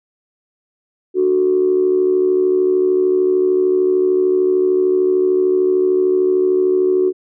sine tone with amplitude modulation, 370 Hz, F#4, in tune, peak -8 dBFS, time 1.14-7.13 s, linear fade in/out 50 ms, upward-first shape sine, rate 73.3 Hz, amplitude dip 65%, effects tanh soft clip ceiling -4 dBFS

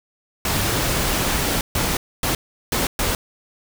pink noise bursts at uneven times, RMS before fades -21 dBFS, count 5, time 0.45-1.61 / 1.75-1.97 / 2.23-2.35 / 2.72-2.87 / 2.99-3.15 s, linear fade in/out 2 ms, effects none

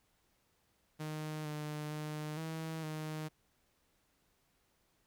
sawtooth tone with pitch steps, 154.2 / 150.8 / 152.2 / 160.6 / 155.2 Hz, D#3 / D3 / D#3 / E3 / D#3, -15 / +46 / -38 / -45 / -4 cents, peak -35 dBFS, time 0.99-3.29 s, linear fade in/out 20 ms, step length 460 ms, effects pink hiss -75 dBFS RMS until 5.06 s

